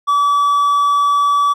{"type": "tone", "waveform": "triangle", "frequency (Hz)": 1148, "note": "D6", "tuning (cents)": -40, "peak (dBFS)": -9, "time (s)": [0.07, 1.54], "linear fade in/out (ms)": 20, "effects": []}